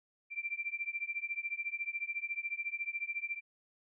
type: tone with tremolo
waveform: sine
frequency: 2356 Hz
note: D7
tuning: 5 cents sharp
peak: -31 dBFS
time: 0.3-3.41 s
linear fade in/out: 50 ms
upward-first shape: triangle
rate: 14 Hz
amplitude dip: 100%
effects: none